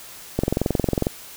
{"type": "click train", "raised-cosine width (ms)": 2, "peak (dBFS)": -6, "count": 16, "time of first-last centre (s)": [0.39, 1.069], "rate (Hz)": 22.1, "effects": ["white hiss -41 dBFS RMS until 1.36 s"]}